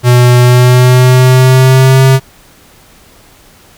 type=tone with pitch glide; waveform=square; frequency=123.1 to 132.7 Hz; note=B2 to C3; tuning=-5 to +25 cents; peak=-3 dBFS; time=0.03-2.2 s; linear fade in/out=50 ms; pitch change=+130 cents; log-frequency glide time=0.39-2.03 s; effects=pink hiss -41 dBFS RMS until 3.77 s